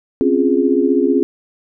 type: chord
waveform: sine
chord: Db major seventh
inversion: third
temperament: equal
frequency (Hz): 261.6 / 277.2 / 349.2 / 415.3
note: C4 / Db4 / F4 / Ab4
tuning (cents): 0 / 0 / 0 / 0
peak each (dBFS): -17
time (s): 0.21-1.23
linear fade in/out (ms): 0
effects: none